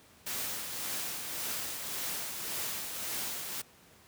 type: noise with tremolo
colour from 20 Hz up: white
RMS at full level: -35 dBFS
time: 0.26-3.62 s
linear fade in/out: 10 ms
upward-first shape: triangle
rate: 1.8 Hz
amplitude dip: 45%
effects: pink hiss -59 dBFS RMS until 4.07 s + high-pass 80 Hz 12 dB/octave